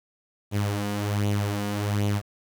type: tone with flanger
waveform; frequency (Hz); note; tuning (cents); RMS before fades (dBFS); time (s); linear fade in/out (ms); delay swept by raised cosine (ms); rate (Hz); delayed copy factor
sawtooth; 102.6; G#2; -21; -26; 0.51-2.22; 50; 0.29 to 4.19; 1.3; +0.6
effects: 8-bit